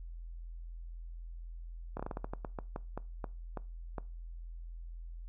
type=slowing click train; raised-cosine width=1 ms; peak=-24 dBFS; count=15; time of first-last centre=1.97-3.982 s; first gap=25 ms; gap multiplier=1.24; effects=noise-tail reverb RT60 0.3 s tail -21 dB re dry + added 42 Hz sine -42 dBFS peak until 5.28 s